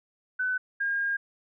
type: tone pair in turn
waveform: sine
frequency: 1507 / 1617.8 Hz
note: F#6 / G#6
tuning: +31 / -46 cents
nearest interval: minor second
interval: 123 cents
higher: second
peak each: -25 / -25 dBFS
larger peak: neither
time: 0.39-0.58 / 0.8-1.17 s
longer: second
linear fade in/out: 10 ms
effects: none